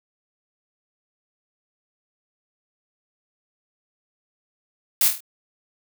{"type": "noise with echo", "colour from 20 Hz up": "blue", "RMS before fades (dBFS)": -18, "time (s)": [5.01, 5.08], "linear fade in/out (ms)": 2, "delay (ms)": 25, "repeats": 5, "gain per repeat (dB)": -5, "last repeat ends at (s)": 5.205, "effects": []}